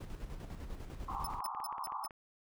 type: noise with tremolo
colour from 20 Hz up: brown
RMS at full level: -42 dBFS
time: 0-1.4 s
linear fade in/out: 10 ms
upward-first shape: square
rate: 10 Hz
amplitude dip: 50%
type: band-pass noise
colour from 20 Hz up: white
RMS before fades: -41 dBFS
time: 1.08-2.08 s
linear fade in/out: 5 ms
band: 780 to 1200 Hz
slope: 96 dB/octave
type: tone bursts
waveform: 5% pulse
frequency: 5274 Hz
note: E8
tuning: in tune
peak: -34 dBFS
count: 5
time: 1.24-2.065 s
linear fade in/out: 5 ms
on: 29 ms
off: 170 ms
type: clicks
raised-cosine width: 0.5 ms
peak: -35 dBFS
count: 11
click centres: 1.337 / 1.404 / 1.459 / 1.549 / 1.602 / 1.726 / 1.782 / 1.872 / 1.922 / 2.049 / 2.108 s
effects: none